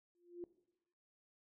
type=tone with exponential growth; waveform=sine; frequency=349.2 Hz; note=F4; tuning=in tune; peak=-40 dBFS; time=0.15-0.44 s; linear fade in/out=1 ms; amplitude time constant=63 ms; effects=noise-tail reverb RT60 0.9 s tail -18 dB re dry